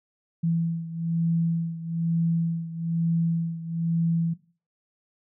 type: beating tone pair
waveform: sine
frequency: 166.1 / 167.2 Hz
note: E3 / E3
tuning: +13 / +25 cents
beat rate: 1.1 Hz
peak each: -25 / -29 dBFS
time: 0.43-4.34 s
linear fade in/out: 10 ms
effects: noise-tail reverb RT60 0.4 s tail -17 dB re dry